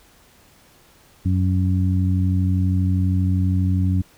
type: harmonic tone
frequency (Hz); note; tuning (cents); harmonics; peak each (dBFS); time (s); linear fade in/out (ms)
92.5; F#2; 0; 1 / 2 / 3; -17 / -23 / -27; 1.25-4.02; 10
effects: pink hiss -53 dBFS RMS until 4.17 s